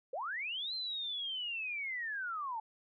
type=linear two-way sweep; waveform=sine; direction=up then down; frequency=466.2 to 4156 to 852 Hz; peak=-36 dBFS; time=0.13-2.6 s; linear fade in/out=5 ms; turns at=0.74 s; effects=none